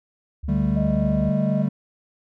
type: tone with vibrato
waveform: sine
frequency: 70.7 Hz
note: C#2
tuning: 35 cents sharp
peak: -27 dBFS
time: 0.43-1.3 s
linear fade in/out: 10 ms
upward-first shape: square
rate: 7.6 Hz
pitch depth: 35 cents each way
type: chord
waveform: triangle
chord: D suspended fourth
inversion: none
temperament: equal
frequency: 146.83 / 196 / 220 Hz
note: D3 / G3 / A3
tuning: 0 / 0 / 0 cents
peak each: -22 / -20 / -23 dBFS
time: 0.48-1.69 s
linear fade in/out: 10 ms
type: tone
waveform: sine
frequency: 622.3 Hz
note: D#5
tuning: in tune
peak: -27 dBFS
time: 0.76-1.63 s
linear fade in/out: 10 ms
effects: none